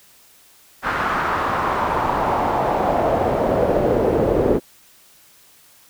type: noise with band-pass filter sweep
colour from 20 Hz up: brown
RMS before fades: -19 dBFS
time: 0.82-4.6 s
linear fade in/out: 50 ms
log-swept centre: 1400 to 420 Hz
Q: 2.4
effects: white hiss -51 dBFS RMS until 5.89 s